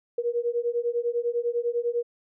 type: beating tone pair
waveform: sine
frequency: 470.9 / 480.9 Hz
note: A#4 / B4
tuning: +18 / -46 cents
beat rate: 10 Hz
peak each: -27 dBFS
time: 0.18-2.03 s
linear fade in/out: 5 ms
effects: none